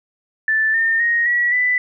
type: tone with pitch steps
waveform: sine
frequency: 1760 / 1814.7 / 1871.1 / 1929.3 / 1989.3 Hz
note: A6 / A#6 / A#6 / B6 / B6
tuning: 0 / -47 / +6 / -41 / +12 cents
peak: -14 dBFS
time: 0.48-1.78 s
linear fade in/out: 2 ms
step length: 260 ms
effects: none